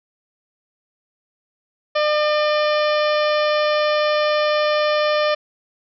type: harmonic tone with a mistuned harmonic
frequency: 602 Hz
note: D5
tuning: 43 cents sharp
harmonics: 1 / 2 / 3 / 4 / 5 / 6 / 7 / 8 / 9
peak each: -17 / -23 / -27 / -29 / -31 / -33 / -34 / -35 / -36 dBFS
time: 1.95-5.35 s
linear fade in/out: 10 ms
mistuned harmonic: 6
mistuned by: -52 cents
effects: none